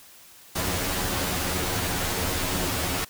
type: noise with comb filter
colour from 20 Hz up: pink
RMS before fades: -27 dBFS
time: 0.55-3.05 s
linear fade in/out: 10 ms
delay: 11 ms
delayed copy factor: +0.95
effects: white hiss -50 dBFS RMS until 3.09 s